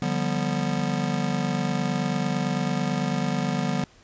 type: chord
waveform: square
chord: G dominant seventh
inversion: second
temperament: just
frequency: 147 / 176.4 / 196 / 245 Hz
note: D3 / F3 / G3 / B3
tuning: +2 / +18 / 0 / -14 cents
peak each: -30 dBFS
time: 0.02-3.84 s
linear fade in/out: 2 ms
effects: pink hiss -55 dBFS RMS until 4.03 s + resampled to 16000 Hz